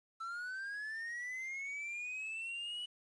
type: linear sweep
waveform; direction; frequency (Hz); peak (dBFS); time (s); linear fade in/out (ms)
triangle; up; 1318.5 to 2960; -38; 0.2-2.86; 10
effects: resampled to 22050 Hz + 11-bit